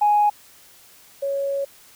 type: tone pair in turn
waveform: sine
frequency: 832 / 555.3 Hz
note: G#5 / C#5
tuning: +3 / +3 cents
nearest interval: perfect fifth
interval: 700 cents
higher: first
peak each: -13 / -21 dBFS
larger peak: first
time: 0.01-0.3 / 1.22-1.65 s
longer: second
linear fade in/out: 10 ms
effects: tanh soft clip ceiling -9 dBFS + white hiss -50 dBFS RMS until 1.95 s